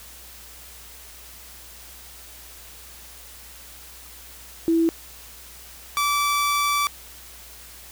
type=tone pair in turn; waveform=sine / sawtooth; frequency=329.8 / 1158.8 Hz; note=E4 / D6; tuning=+1 / -24 cents; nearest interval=octave + minor seventh; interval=2175 cents; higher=second; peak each=-16 dBFS; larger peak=neither; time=4.68-4.89 / 5.97-6.87 s; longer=second; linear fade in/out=0 ms; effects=added 60 Hz sine -49 dBFS peak until 7.91 s + white hiss -44 dBFS RMS until 7.91 s